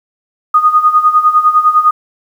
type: tone with tremolo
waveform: sine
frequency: 1236 Hz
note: D#6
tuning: 12 cents flat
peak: -3 dBFS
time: 0.54-1.91 s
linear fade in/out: 5 ms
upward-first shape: sine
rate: 9.9 Hz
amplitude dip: 75%
effects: 7-bit